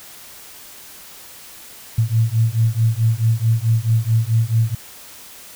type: beating tone pair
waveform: sine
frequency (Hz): 110.9 / 115.5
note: A2 / A#2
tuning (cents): +14 / -16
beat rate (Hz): 4.6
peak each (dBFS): -17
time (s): 1.98-4.75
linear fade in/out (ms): 5
effects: white hiss -40 dBFS RMS until 5.55 s